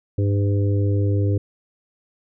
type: harmonic tone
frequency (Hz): 100.7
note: G2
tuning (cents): +47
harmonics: 1 / 3 / 4 / 5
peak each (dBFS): -17 / -27 / -29 / -31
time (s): 0.18-1.38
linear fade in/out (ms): 5
effects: none